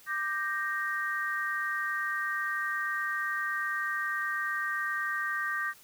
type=chord; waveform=sine; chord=G minor; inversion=second; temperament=equal with one note detuned; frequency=1185.6 / 1568 / 1864.7 Hz; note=D6 / G6 / Bb6; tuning=+16 / 0 / 0 cents; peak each=-35 / -33 / -33 dBFS; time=0.06-5.74 s; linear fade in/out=50 ms; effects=white hiss -56 dBFS RMS until 5.83 s